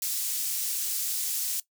pink high-pass noise, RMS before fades -30 dBFS, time 0.02-1.6 s, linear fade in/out 2 ms, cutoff 6900 Hz, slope 12 dB/octave, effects noise-tail reverb RT60 0.1 s tail -18 dB re dry

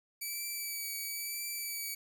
5% pulse tone with vibrato, 2300 Hz, D7, 37 cents flat, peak -27 dBFS, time 0.21-1.95 s, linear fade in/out 10 ms, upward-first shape triangle, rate 1 Hz, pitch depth 27 cents each way, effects none

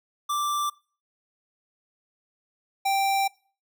square tone pair in turn, 1174.7 / 784 Hz, D6 / G5, 0 / 0 cents, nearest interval perfect fifth, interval 700 cents, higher first, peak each -25 / -22 dBFS, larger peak second, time 0.29-0.7 / 2.85-3.28 s, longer second, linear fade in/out 10 ms, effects noise-tail reverb RT60 0.4 s tail -23 dB re dry

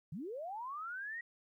sine linear sweep, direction up, 130.81 to 1921 Hz, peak -40 dBFS, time 0.12-1.21 s, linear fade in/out 5 ms, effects 13-bit

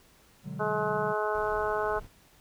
triangle chord, G# half-diminished seventh, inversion first, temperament just, 124.59 / 149.51 / 186.89 / 207.7 Hz, B2 / D3 / F#3 / G#3, +16 / +31 / +18 / 0 cents, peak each -42 / -37 / -38 / -41 dBFS, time 0.43-1.15 s, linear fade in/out 50 ms
harmonic tone, 212.4 Hz, G#3, 39 cents sharp, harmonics 2 / 3 / 4 / 5 / 6 / 7, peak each -31 / -33 / -34 / -35 / -36 / -36 dBFS, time 0.59-2 s, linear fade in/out 20 ms
brown noise, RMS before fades -45 dBFS, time 1.34-2.07 s, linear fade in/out 5 ms
effects pink hiss -60 dBFS RMS until 2.4 s

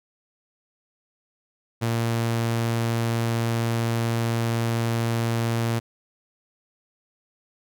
sawtooth tone, 115.7 Hz, A#2, 13 cents flat, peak -18 dBFS, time 1.81-5.8 s, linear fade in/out 20 ms, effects none

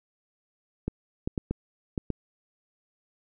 clicks, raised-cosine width 3 ms, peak -15 dBFS, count 6, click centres 0.88 / 1.275 / 1.378 / 1.51 / 1.978 / 2.103 s, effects none

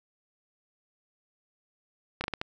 slowing click train, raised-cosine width 0.3 ms, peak -15 dBFS, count 5, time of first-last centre 2.21-2.415 s, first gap 30 ms, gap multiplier 1.37, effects none

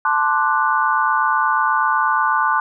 sine chord, D dominant seventh, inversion second, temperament equal, 880 / 1046.5 / 1174.7 / 1480 Hz, A5 / C6 / D6 / F#6, 0 / 0 / 0 / 0 cents, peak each -20 dBFS, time 0.05-2.6 s, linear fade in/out 2 ms, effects none

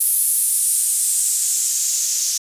blue noise with band-pass filter sweep, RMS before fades -19 dBFS, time 0-2.38 s, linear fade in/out 10 ms, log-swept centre 11000 to 6100 Hz, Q 3.3, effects resampled to 32000 Hz

